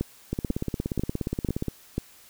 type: two click trains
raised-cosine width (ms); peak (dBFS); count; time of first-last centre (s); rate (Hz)
3; -14 / -13; 24 / 5; 0.33-1.683 / 0.01-1.98; 17 / 2.03
effects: white hiss -53 dBFS RMS until 2.29 s